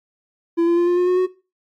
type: tone with pitch steps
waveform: triangle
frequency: 337 / 342.1 / 347.3 / 352.5 / 357.9 / 363.3 / 368.8 Hz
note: E4 / F4 / F4 / F4 / F4 / F#4 / F#4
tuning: +38 / -36 / -10 / +16 / +42 / -32 / -6 cents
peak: -12 dBFS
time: 0.57-1.27 s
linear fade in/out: 20 ms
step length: 100 ms
effects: noise-tail reverb RT60 0.3 s tail -18 dB re dry + AAC 64 kbps